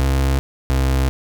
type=tone pair in turn; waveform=35% pulse; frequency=67.3 / 66.22 Hz; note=C2 / C2; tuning=+49 / +21 cents; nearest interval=unison; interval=28 cents; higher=first; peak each=-13 / -13 dBFS; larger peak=neither; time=0-0.39 / 0.7-1.09 s; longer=neither; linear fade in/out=0 ms; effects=none